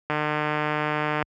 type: click train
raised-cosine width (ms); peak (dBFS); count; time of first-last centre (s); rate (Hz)
0.5; -10; 171; 0.1-1.226; 151
effects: high-pass 60 Hz 12 dB/octave